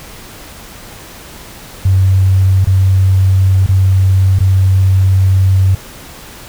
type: tone with dropouts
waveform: sine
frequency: 95 Hz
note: F#2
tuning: 46 cents sharp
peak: -6 dBFS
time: 1.85-5.75 s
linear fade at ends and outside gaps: 5 ms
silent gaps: 2.646-2.67 / 3.664-3.688 / 4.388-4.404 s
effects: pink hiss -33 dBFS RMS until 6.48 s